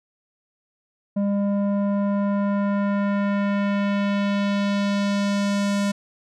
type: tone with low-pass filter sweep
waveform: square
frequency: 201.3 Hz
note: G3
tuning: 46 cents sharp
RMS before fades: -22 dBFS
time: 1.16-5.92 s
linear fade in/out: 10 ms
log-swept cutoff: 550 to 8400 Hz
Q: 1.1
effects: none